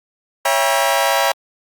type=chord; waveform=sawtooth; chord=C# diminished seventh; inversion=none; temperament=just; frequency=554.4 / 665.2 / 798.3 / 957.9 Hz; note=C#5 / E5 / G5 / Bb5; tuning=0 / +16 / +31 / +47 cents; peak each=-16 dBFS; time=0.45-1.32 s; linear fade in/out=5 ms; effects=Opus 48 kbps